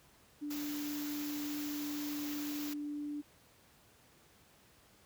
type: tone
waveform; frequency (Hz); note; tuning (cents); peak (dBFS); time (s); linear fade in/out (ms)
sine; 293.7; D4; 0; -37; 0.41-3.22; 20
type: band-stop noise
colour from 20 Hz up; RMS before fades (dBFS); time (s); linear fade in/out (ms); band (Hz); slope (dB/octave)
white; -45; 0.5-2.74; 10; 7600 to 11000; 96
effects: pink hiss -64 dBFS RMS until 5.05 s + high-pass 60 Hz 12 dB/octave